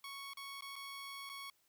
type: tone with dropouts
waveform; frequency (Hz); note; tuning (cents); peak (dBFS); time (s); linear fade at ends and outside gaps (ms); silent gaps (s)
15% pulse; 1108.7; C#6; 0; -39; 0.04-1.5; 2; 0.335-0.371 / 0.609-0.622 / 0.757-0.762 / 1.293-1.297
effects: white hiss -75 dBFS RMS until 1.68 s